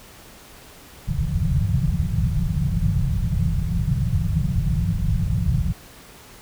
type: low-pass noise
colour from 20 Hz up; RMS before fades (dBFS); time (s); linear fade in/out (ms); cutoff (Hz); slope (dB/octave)
white; -21; 1.07-5.73; 20; 180; 96
effects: pink hiss -45 dBFS RMS until 6.41 s